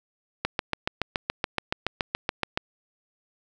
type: click train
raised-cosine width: 0.3 ms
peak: -8 dBFS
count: 16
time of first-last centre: 0.45-2.575 s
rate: 7.06 Hz
effects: none